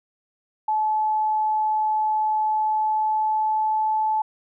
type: tone with pitch glide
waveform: sine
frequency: 862 to 867.5 Hz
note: A5 to A5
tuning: -36 to -25 cents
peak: -19 dBFS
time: 0.68-4.22 s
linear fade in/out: 5 ms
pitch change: +11 cents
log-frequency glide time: 2.44-3.94 s
effects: none